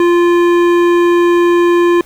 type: tone with hard clipping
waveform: triangle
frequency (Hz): 347.1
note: F4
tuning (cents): -11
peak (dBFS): -9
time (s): 0-2.01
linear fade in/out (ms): 2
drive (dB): 17
effects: pink hiss -42 dBFS RMS until 2.05 s